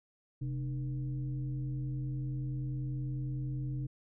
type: tone with frequency modulation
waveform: sine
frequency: 130.81 Hz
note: C3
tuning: in tune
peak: -33 dBFS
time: 0.41-3.87 s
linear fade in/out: 10 ms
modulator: 171 Hz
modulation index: 0.56
effects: none